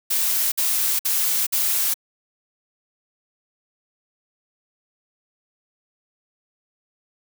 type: noise bursts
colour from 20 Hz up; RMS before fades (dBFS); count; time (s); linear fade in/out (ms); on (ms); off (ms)
blue; -21; 4; 0.1-1.942; 10; 420; 54
effects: none